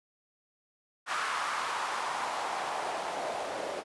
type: noise with band-pass filter sweep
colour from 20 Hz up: white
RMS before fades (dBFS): -34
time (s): 1.06-3.84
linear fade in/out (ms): 50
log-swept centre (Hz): 1300 to 570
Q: 2.5
effects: resampled to 24000 Hz